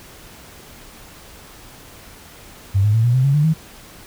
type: tone with pitch steps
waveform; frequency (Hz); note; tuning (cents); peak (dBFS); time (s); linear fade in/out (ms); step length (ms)
sine; 98 / 105.03 / 112.57 / 120.65 / 129.31 / 138.59 / 148.54 / 159.2; G2 / G#2 / A2 / B2 / C3 / C#3 / D3 / D#3; 0 / +20 / +40 / -40 / -20 / 0 / +20 / +40; -12; 2.74-3.54; 20; 100
effects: pink hiss -42 dBFS RMS until 4.06 s